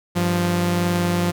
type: tone pair together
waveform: sawtooth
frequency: 98.3 / 174.96 Hz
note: G2 / F3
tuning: +5 / +3 cents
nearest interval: minor seventh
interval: 998 cents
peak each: -21 / -15 dBFS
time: 0.15-1.32 s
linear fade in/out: 20 ms
effects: none